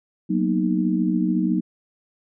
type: chord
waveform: sine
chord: B major seventh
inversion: second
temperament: equal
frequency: 185 / 233.1 / 246.9 / 311.1 Hz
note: F#3 / A#3 / B3 / D#4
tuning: 0 / 0 / 0 / 0 cents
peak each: -22 / -25 / -27 / -23 dBFS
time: 0.29-1.61 s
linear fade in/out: 20 ms
effects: none